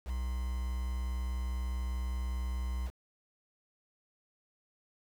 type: tone with quantisation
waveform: triangle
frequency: 62.4 Hz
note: B1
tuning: 19 cents sharp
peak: -30 dBFS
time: 0.05-2.91 s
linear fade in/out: 50 ms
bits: 8
effects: none